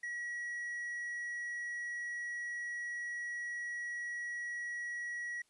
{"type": "tone", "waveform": "triangle", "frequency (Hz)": 1919, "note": "A#6", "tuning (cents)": 50, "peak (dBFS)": -36, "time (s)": [0.03, 5.42], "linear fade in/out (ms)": 5, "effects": ["white hiss -73 dBFS RMS until 5.49 s", "resampled to 24000 Hz"]}